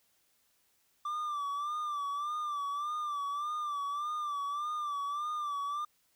triangle tone with vibrato, 1174.7 Hz, D6, in tune, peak -31 dBFS, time 1.05-5.85 s, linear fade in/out 5 ms, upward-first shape sine, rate 1.7 Hz, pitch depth 67 cents each way, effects white hiss -72 dBFS RMS until 6.15 s

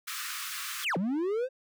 pink high-pass noise, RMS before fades -37 dBFS, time 0.07-0.85 s, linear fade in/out 10 ms, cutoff 1100 Hz, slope 96 dB/octave
triangle linear two-way sweep, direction down then up, 3761 to 164.81 to 535 Hz, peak -25 dBFS, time 0.82-1.49 s, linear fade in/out 50 ms, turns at 0.97 s
effects none

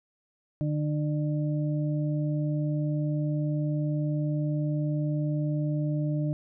harmonic tone, 150 Hz, D3, 37 cents sharp, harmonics 1 / 2 / 4, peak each -26 / -32 / -38 dBFS, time 0.61-6.33 s, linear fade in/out 0 ms, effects none

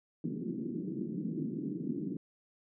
white band-pass noise, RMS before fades -37 dBFS, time 0.24-2.17 s, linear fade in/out 2 ms, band 150 to 340 Hz, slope 48 dB/octave, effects none

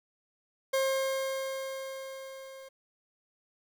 40% pulse tone with level ramp, 534 Hz, C5, 35 cents sharp, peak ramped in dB -24 to -45 dBFS, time 0.73-2.69 s, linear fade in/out 10 ms, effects 11-bit

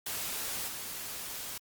white noise with level steps, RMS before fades -36 / -40 dBFS, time 0.06-1.58 s, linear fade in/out 5 ms, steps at 0.67 s, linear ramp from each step 20 ms, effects Opus 48 kbps

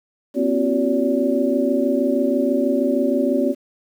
sine tone cluster, 243.2 / 269.4 / 345.6 / 379.1 / 573 Hz, B3 / C#4 / F4 / F#4 / D5, -26 / -49 / -18 / +42 / -43 cents, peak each -23 / -20 / -26 / -24 / -22 dBFS, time 0.34-3.55 s, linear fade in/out 50 ms, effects 8-bit

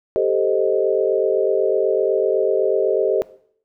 sine chord, A half-diminished seventh, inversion third, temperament equal, 392 / 440 / 523.3 / 622.3 Hz, G4 / A4 / C5 / Eb5, 0 / 0 / 0 / 0 cents, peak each -20 / -20 / -22 / -22 dBFS, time 0.16-3.22 s, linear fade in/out 0 ms, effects noise-tail reverb RT60 0.6 s tail -19 dB re dry

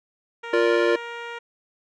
10% pulse tone with pitch glide, 466.4 to 470.2 Hz, A#4 to A#4, +1 to +15 cents, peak -23 dBFS, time 0.43-1.39 s, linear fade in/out 10 ms, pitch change +14 cents, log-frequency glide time 0.55-0.78 s
square chord, Bb major, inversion second, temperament just, 349.6 / 466.2 / 582.7 Hz, F4 / Bb4 / D5, +2 / 0 / -14 cents, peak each -22 / -22 / -25 dBFS, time 0.53-0.96 s, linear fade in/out 5 ms
effects low-pass 3000 Hz 12 dB/octave

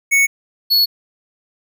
square tone pair in turn, 2217 / 4386 Hz, C#7 / C#8, 0 / -19 cents, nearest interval octave, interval 1181 cents, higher second, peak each -11 dBFS, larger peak neither, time 0.11-0.27 / 0.7-0.86 s, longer neither, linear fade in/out 20 ms, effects none

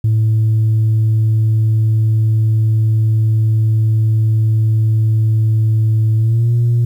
sine tone with pitch glide, 110 to 118.58 Hz, A2 to A#2, 0 to +30 cents, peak -8 dBFS, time 0.04-6.85 s, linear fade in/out 5 ms, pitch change +130 cents, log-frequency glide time 6.16-6.53 s, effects tanh soft clip ceiling -8 dBFS + 8-bit

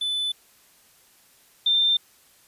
triangle / sine tone pair in turn, 3500 / 3586 Hz, A7 / A7, -10 / +32 cents, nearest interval unison, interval 42 cents, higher second, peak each -22 / -17 dBFS, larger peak second, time 0.01-0.32 / 1.66-1.97 s, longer neither, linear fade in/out 5 ms, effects white hiss -57 dBFS RMS until 2.47 s + resampled to 32000 Hz

